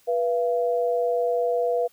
sine tone pair together, 487.5 / 682 Hz, B4 / F5, -23 / -41 cents, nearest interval tritone, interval 582 cents, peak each -22 / -25 dBFS, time 0.07-1.88 s, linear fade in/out 20 ms, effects white hiss -60 dBFS RMS until 1.92 s

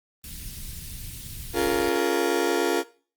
pink band-stop noise, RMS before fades -37 dBFS, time 0.24-1.89 s, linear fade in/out 0 ms, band 150 to 3600 Hz, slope 12 dB/octave
35% pulse chord, Bb minor seventh, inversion first, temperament just, 279.7 / 349.6 / 419.5 / 466.2 Hz, Db4 / F4 / Ab4 / Bb4, +16 / +2 / +17 / 0 cents, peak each -28 / -23 / -26 / -25 dBFS, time 1.53-2.84 s, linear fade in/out 50 ms
effects noise-tail reverb RT60 0.4 s tail -18 dB re dry + Opus 32 kbps

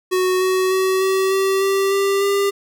square tone with pitch steps, 369.5 / 373.6 / 377.7 / 381.9 / 386.1 / 390.3 / 394.7 / 399 Hz, F#4 / F#4 / F#4 / G4 / G4 / G4 / G4 / G4, -2 / +17 / +36 / -45 / -26 / -8 / +12 / +31 cents, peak -16 dBFS, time 0.11-2.51 s, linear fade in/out 20 ms, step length 300 ms, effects none

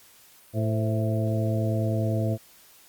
harmonic tone with a mistuned harmonic, 110 Hz, A2, in tune, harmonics 1 / 2 / 3 / 4 / 5 / 6, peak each -24 / -31 / -33 / -38 / -34 / -33 dBFS, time 0.53-2.38 s, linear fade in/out 50 ms, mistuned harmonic 5, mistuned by -67 cents, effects white hiss -54 dBFS RMS until 2.88 s + Opus 48 kbps

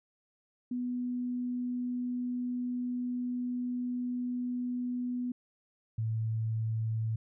sine tone pair in turn, 246.9 / 111.42 Hz, B3 / A2, 0 / +22 cents, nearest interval octave + major second, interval 1378 cents, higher first, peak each -31 / -29 dBFS, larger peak second, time 0.71-5.32 / 5.98-7.16 s, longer first, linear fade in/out 5 ms, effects none

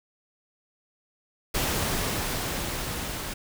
pink noise with level ramp, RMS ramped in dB -26 to -34 dBFS, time 1.54-3.34 s, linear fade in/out 10 ms, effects none

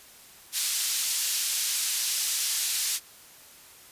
pink band-pass noise, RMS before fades -28 dBFS, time 0.52-3 s, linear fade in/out 50 ms, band 4400 to 13000 Hz, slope 12 dB/octave, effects white hiss -51 dBFS RMS until 3.91 s + resampled to 32000 Hz

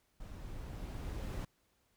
brown noise with level ramp, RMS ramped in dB -48 to -38 dBFS, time 0.2-1.45 s, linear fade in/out 5 ms, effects pink hiss -75 dBFS RMS until 1.96 s

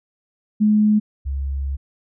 sine tone pair in turn, 211.9 / 68.58 Hz, G#3 / C#2, +35 / -18 cents, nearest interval octave + minor sixth, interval 1953 cents, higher first, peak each -12 / -21 dBFS, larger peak first, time 0.6-1 / 1.25-1.77 s, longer second, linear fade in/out 20 ms, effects none

